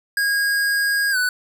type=tone with pitch glide; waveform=square; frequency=1635 to 1490.7 Hz; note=G#6 to F#6; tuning=-28 to +12 cents; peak=-18 dBFS; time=0.17-1.29 s; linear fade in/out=2 ms; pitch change=-160 cents; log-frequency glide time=1.11-1.17 s; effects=none